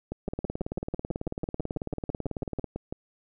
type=two click trains; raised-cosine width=2 ms; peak=-19 / -18 dBFS; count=18 / 44; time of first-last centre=0.12-2.925 / 0.28-2.643 s; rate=6.06 / 18.2 Hz; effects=none